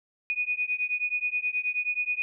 sine beating tone pair, 2470 / 2479.4 Hz, D#7 / D#7, -13 / -7 cents, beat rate 9.4 Hz, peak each -29 dBFS, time 0.3-2.22 s, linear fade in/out 0 ms, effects none

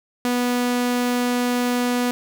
sawtooth tone, 245.3 Hz, B3, 12 cents flat, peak -15 dBFS, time 0.25-2.11 s, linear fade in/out 0 ms, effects none

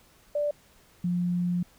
sine tone pair in turn, 587.3 / 176.63 Hz, D5 / F3, 0 / +20 cents, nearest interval octave + major sixth, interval 2080 cents, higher first, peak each -24 dBFS, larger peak neither, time 0.35-0.51 / 1.04-1.63 s, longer second, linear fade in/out 5 ms, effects pink hiss -59 dBFS RMS until 1.78 s

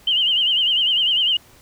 sine tone with vibrato, 2991 Hz, F#7, 18 cents sharp, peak -15 dBFS, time 0.07-1.37 s, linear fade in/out 5 ms, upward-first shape sine, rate 10 Hz, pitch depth 100 cents each way, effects pink hiss -50 dBFS RMS until 1.61 s

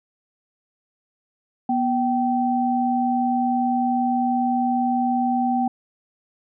sine tone pair together, 243.7 / 773.7 Hz, B3 / G5, -23 / -23 cents, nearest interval octave + minor sixth, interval 2000 cents, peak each -21 dBFS, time 1.69-5.68 s, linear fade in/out 5 ms, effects none

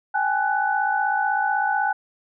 sine tone cluster, 790 / 846 / 1489 Hz, G5 / G#5 / F#6, +13 / +32 / +11 cents, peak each -24 / -23 / -24 dBFS, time 0.14-1.93 s, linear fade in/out 10 ms, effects none

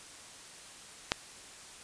click, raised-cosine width 0.2 ms, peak -8 dBFS, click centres 1.119 s, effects white hiss -50 dBFS RMS until 1.83 s + resampled to 22050 Hz

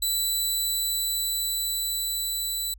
15% pulse tone with level ramp, 3976 Hz, B7, 11 cents sharp, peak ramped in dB -16 to -20 dBFS, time 0.02-2.74 s, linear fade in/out 5 ms, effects added 50 Hz sine -45 dBFS peak until 2.78 s

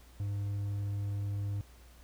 triangle tone, 101.1 Hz, G#2, 46 cents flat, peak -30 dBFS, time 0.2-1.61 s, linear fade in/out 0 ms, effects added 60 Hz sine -54 dBFS peak until 2.03 s + pink hiss -61 dBFS RMS until 2.03 s

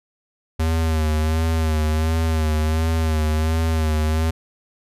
square tone with vibrato, 79.2 Hz, D#2, 31 cents sharp, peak -18 dBFS, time 0.59-4.31 s, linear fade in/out 10 ms, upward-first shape sine, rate 1.4 Hz, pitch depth 46 cents each way, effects resampled to 32000 Hz

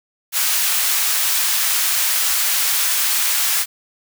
white high-pass noise, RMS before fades -18 dBFS, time 0.32-3.66 s, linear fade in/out 50 ms, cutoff 1100 Hz, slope 12 dB/octave, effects none

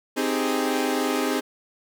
sawtooth chord, Ab major seventh, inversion first, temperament equal, 261.6 / 311.1 / 392 / 415.3 Hz, C4 / Eb4 / G4 / Ab4, 0 / 0 / 0 / 0 cents, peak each -22 / -24 / -27 / -24 dBFS, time 0.16-1.41 s, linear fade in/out 20 ms, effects none

